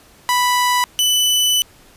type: tone pair in turn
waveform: sawtooth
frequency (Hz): 987.8 / 2990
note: B5 / F#7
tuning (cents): 0 / +17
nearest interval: octave + perfect fifth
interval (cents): 1917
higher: second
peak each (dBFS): -10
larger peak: neither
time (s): 0.29-0.84 / 0.99-1.62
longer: second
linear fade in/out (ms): 0
effects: pink hiss -48 dBFS RMS until 1.96 s + resampled to 32000 Hz